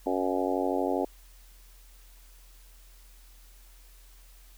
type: harmonic tone with a mistuned harmonic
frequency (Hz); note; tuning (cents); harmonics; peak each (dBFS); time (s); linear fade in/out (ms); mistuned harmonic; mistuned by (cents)
92.5; F#2; 0; 3 / 4 / 5 / 6 / 7 / 8 / 9; -31 / -32 / -33 / -34 / -34 / -35 / -36; 0.06-1.05; 5; 9; +20
effects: added 42 Hz sine -51 dBFS peak until 4.57 s + white hiss -59 dBFS RMS until 4.57 s